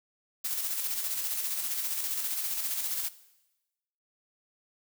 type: noise with tremolo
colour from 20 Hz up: blue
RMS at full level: -31 dBFS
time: 0.44-3.09 s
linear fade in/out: 10 ms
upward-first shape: square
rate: 15 Hz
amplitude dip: 35%
effects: noise-tail reverb RT60 1.0 s tail -17 dB re dry